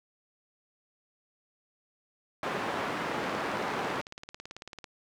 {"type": "band-pass noise", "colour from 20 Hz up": "white", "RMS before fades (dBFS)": -33, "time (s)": [2.43, 4.01], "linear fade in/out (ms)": 2, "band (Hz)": [160, 1300], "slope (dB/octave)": 12}
{"type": "click train", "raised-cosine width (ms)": 0.2, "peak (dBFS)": -25, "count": 30, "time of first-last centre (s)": [3.24, 4.842], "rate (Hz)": 18.1}
{"effects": []}